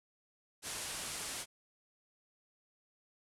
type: low-pass noise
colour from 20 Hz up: white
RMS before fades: -42 dBFS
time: 0.62-1.46 s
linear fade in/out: 50 ms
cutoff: 11000 Hz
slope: 48 dB/octave
effects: none